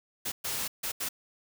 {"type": "noise bursts at uneven times", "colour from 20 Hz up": "white", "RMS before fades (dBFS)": -33, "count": 4, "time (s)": [[0.25, 0.32], [0.44, 0.68], [0.83, 0.92], [1, 1.09]], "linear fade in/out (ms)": 10, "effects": []}